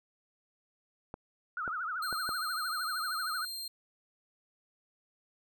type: clicks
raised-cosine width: 1 ms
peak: -26 dBFS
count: 4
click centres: 1.141 / 1.678 / 2.127 / 2.291 s
type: tone with vibrato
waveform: sine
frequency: 1360 Hz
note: F6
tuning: 46 cents flat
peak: -33 dBFS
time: 1.57-3.45 s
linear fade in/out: 2 ms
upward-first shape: triangle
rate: 13 Hz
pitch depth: 210 cents each way
type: tone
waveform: sawtooth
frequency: 4186 Hz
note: C8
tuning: in tune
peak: -35 dBFS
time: 2.02-3.68 s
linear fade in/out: 5 ms
effects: none